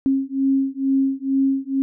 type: beating tone pair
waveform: sine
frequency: 269 / 271.2 Hz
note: C4 / C#4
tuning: +48 / -38 cents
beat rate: 2.2 Hz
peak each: -20 dBFS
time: 0.06-1.82 s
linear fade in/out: 0 ms
effects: none